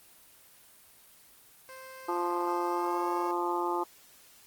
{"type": "tone with pitch glide", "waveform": "15% pulse", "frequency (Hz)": [523.3, 545.8], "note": ["C5", "C#5"], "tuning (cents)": [0, -27], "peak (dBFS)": -38, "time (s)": [1.69, 3.31], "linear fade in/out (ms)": 0, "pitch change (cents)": 73, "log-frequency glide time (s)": [2.67, 3.1]}
{"type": "harmonic tone", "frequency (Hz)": 174.61, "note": "F3", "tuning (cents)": 0, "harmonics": [2, 3, 4, 5, 6, 7], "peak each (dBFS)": [-32, -42, -41, -32, -36, -37], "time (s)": [2.08, 3.84], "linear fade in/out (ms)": 10}
{"effects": ["white hiss -57 dBFS RMS until 4.46 s", "Opus 24 kbps"]}